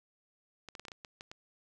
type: clicks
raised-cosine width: 0.2 ms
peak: -28 dBFS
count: 9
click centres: 0.687 / 0.752 / 0.796 / 0.852 / 0.883 / 0.918 / 1.048 / 1.209 / 1.315 s
effects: none